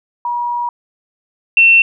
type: tone pair in turn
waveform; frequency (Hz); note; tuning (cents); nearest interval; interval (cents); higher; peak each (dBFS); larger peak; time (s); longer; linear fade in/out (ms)
sine; 960 / 2700; B5 / E7; -49 / +41; octave + tritone; 1790; second; -16 / -5; second; 0.25-0.69 / 1.57-1.82; first; 2
effects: none